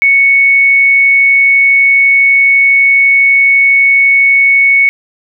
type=tone; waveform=sine; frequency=2217 Hz; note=C#7; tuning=in tune; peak=-4 dBFS; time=0.02-4.89 s; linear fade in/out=0 ms; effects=none